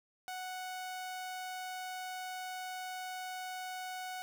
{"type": "tone", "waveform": "sawtooth", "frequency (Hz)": 740, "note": "F#5", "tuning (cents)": 0, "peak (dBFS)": -36, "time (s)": [0.28, 4.22], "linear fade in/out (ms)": 0, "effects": []}